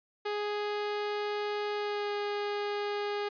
sawtooth tone with pitch glide, 415.3 to 411.2 Hz, G#4 to G#4, 0 to -17 cents, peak -27 dBFS, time 0.25-3.29 s, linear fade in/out 10 ms, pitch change -17 cents, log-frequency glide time 1.75-2.12 s, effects resampled to 11025 Hz

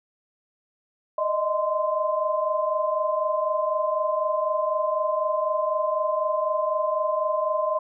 sine tone cluster, 609 / 633 / 1036 Hz, D#5 / D#5 / C6, -37 / +30 / -17 cents, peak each -26 dBFS, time 1.18-7.79 s, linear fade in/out 5 ms, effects none

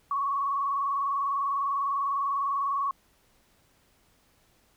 sine tone with vibrato, 1108.7 Hz, C#6, in tune, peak -25 dBFS, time 0.11-2.91 s, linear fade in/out 2 ms, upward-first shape sine, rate 20 Hz, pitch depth 64 cents each way, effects pink hiss -65 dBFS RMS until 4.76 s

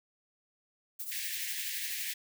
violet noise with tremolo, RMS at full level -37 dBFS, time 0.99-2.12 s, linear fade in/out 10 ms, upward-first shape triangle, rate 12 Hz, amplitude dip 70%
pink high-pass noise, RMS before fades -39 dBFS, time 1.11-2.14 s, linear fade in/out 10 ms, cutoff 1700 Hz, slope 96 dB/octave
effects none

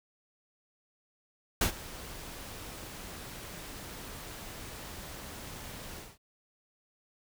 pink noise with ADSR envelope, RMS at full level -25 dBFS, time 1.61-6.18 s, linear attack 5 ms, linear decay 99 ms, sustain -19 dB, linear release 210 ms, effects none

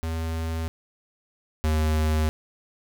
square tone pair in turn, 81.3 / 77.8 Hz, E2 / D#2, -23 / 0 cents, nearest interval minor second, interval 77 cents, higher first, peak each -27 / -21 dBFS, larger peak second, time 0.03-0.68 / 1.64-2.29 s, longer neither, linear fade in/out 0 ms, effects none

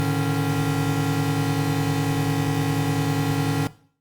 square tone cluster, 107.9 / 143.7 / 153.7 / 276.7 Hz, A2 / D3 / D#3 / C#4, -33 / -37 / -21 / -3 cents, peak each -28 / -28 / -25 / -26 dBFS, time 0-3.67 s, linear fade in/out 0 ms, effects noise-tail reverb RT60 0.5 s tail -18 dB re dry + Opus 32 kbps

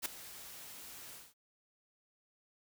white noise with ADSR envelope, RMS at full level -34 dBFS, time 0.02-1.34 s, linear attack 36 ms, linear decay 6 ms, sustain -16 dB, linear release 210 ms, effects none

